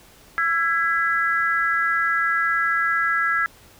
sine tone cluster, 1341 / 1656 / 1999 Hz, E6 / G#6 / B6, +29 / -5 / +20 cents, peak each -22 / -21 / -27 dBFS, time 0.38-3.46 s, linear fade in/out 0 ms, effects pink hiss -50 dBFS RMS until 3.79 s

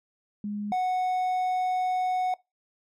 sine / triangle tone pair in turn, 206.9 / 737.3 Hz, G#3 / F#5, -6 / -6 cents, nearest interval octave + minor seventh, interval 2200 cents, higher second, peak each -29 / -21 dBFS, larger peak second, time 0.44-0.72 / 0.72-2.34 s, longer second, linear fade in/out 2 ms, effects noise-tail reverb RT60 0.2 s tail -22 dB re dry + MP3 96 kbps

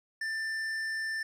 sine tone with hard clipping, 1779 Hz, A6, 19 cents sharp, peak -33 dBFS, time 0.21-1.23 s, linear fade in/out 5 ms, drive 8 dB, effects none

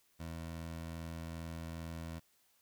20% pulse tone, 82.41 Hz, E2, in tune, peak -37 dBFS, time 0.19-2.2 s, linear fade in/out 20 ms, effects white hiss -72 dBFS RMS until 2.61 s

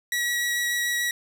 sawtooth tone with vibrato, 1923 Hz, B6, 47 cents flat, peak -20 dBFS, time 0.12-1.11 s, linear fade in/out 2 ms, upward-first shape sine, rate 6.8 Hz, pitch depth 9 cents each way, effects none

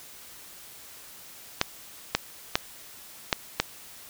clicks, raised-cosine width 0.2 ms, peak -3 dBFS, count 5, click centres 1.614 / 2.15 / 2.555 / 3.328 / 3.6 s, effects white hiss -47 dBFS RMS until 4.09 s

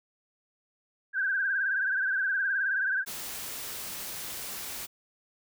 sine tone with vibrato, 1568 Hz, G6, in tune, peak -25 dBFS, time 1.13-3.05 s, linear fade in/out 50 ms, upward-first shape triangle, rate 19 Hz, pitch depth 95 cents each way
white noise, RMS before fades -38 dBFS, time 3.06-4.87 s, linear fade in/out 20 ms
effects none

